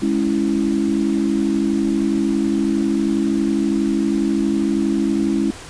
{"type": "chord", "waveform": "sine", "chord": "C# minor", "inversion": "second", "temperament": "equal", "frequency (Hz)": [207.7, 277.2, 329.6], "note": ["G#3", "C#4", "E4"], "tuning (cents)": [0, 0, 0], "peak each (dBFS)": -20, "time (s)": [0.02, 5.51], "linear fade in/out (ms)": 5, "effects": ["pink hiss -36 dBFS RMS until 5.69 s", "resampled to 22050 Hz"]}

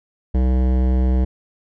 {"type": "tone with hard clipping", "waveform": "sine", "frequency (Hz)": 63.6, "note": "C2", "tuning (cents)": -48, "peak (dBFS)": -16, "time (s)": [0.34, 1.25], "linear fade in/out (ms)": 10, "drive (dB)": 16, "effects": []}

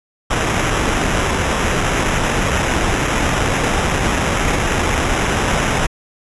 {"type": "noise with sample-and-hold", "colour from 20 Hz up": "pink", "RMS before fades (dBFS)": -17, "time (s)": [0.3, 5.87], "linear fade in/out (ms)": 10, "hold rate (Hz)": 4410, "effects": ["resampled to 24000 Hz"]}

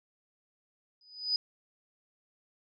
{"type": "tone with exponential growth", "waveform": "sine", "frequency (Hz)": 4978, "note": "D#8", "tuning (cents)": 0, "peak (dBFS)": -23, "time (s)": [1.01, 1.36], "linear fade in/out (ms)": 2, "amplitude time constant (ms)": 76, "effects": []}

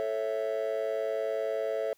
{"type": "chord", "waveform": "triangle", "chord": "A major", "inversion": "none", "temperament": "just", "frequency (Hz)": [440, 550, 660], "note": ["A4", "C#5", "E5"], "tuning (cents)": [0, -14, 2], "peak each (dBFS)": -30, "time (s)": [0, 1.93], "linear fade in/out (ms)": 0, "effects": ["tanh soft clip ceiling -21 dBFS", "white hiss -67 dBFS RMS until 1.97 s"]}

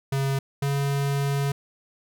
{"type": "tone pair in turn", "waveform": "square", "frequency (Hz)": [136.6, 140.2], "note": ["C#3", "C#3"], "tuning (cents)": [-25, 20], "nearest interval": "unison", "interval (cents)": 45, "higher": "second", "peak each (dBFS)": -23, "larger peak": "neither", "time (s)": [[0.12, 0.39], [0.62, 1.52]], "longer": "second", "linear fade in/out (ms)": 5, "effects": []}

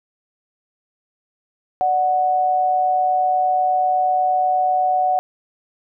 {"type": "tone pair together", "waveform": "sine", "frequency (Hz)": [591.8, 740], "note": ["D5", "F#5"], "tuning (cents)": [13, 0], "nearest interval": "major third", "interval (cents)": 387, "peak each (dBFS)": [-25, -15], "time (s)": [1.81, 5.19], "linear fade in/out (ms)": 0, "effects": []}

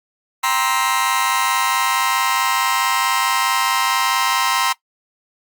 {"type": "chord", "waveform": "sawtooth", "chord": "C dominant seventh", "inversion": "second", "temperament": "just", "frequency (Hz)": [784.9, 941.9, 1046.5, 1308.1], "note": ["G5", "Bb5", "C6", "E6"], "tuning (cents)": [2, 18, 0, -14], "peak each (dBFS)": [-22, -17, -16, -20], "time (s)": [0.43, 4.73], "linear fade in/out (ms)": 10, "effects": ["noise-tail reverb RT60 0.1 s tail -18 dB re dry", "Opus 48 kbps"]}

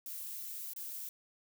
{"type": "noise with dropouts", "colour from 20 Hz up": "violet", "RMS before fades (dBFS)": -43, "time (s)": [0.06, 1.09], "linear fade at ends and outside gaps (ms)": 1, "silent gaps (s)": [0.735, 0.762], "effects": []}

